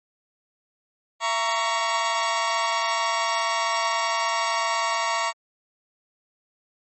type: chord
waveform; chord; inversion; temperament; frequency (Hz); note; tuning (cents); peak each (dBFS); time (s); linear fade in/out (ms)
sawtooth; A# diminished; second; just; 671.3 / 932.3 / 1118.8; E5 / A#5 / C#6; +31 / 0 / +16; -25 / -22 / -22; 1.2-5.33; 50
effects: MP3 32 kbps